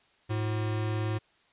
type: tone pair together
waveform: square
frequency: 107.2 / 360.4 Hz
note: A2 / F#4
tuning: -45 / -45 cents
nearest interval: octave + major sixth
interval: 2100 cents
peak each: -29 / -39 dBFS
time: 0.29-1.19 s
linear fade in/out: 20 ms
effects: white hiss -65 dBFS RMS until 1.52 s + resampled to 8000 Hz